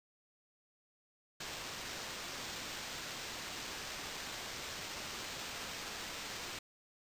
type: noise with sample-and-hold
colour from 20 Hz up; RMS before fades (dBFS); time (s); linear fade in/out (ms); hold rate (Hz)
white; -44; 1.4-6.59; 5; 11025
effects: resampled to 32000 Hz